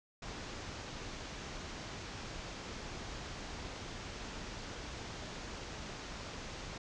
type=low-pass noise; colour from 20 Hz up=pink; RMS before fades=-45 dBFS; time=0.22-6.78 s; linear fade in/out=5 ms; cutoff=6900 Hz; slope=48 dB/octave; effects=none